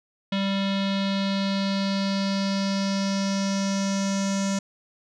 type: tone with low-pass filter sweep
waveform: square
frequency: 196 Hz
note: G3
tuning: in tune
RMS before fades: -25 dBFS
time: 0.32-4.59 s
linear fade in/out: 5 ms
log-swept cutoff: 3500 to 6700 Hz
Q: 3.8
effects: none